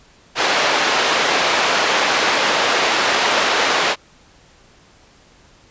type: band-pass noise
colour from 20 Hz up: pink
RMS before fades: -17 dBFS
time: 0.35-3.96 s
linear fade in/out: 50 ms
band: 550 to 4400 Hz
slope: 12 dB/octave
effects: pink hiss -50 dBFS RMS until 5.7 s + resampled to 16000 Hz